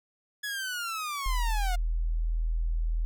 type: linear sweep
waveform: sawtooth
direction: down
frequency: 1700 to 700 Hz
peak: -28 dBFS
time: 0.43-1.76 s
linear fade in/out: 10 ms
type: tone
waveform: sine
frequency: 40.75 Hz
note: E1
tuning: 19 cents flat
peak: -25 dBFS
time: 1.26-3.05 s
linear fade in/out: 0 ms
effects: none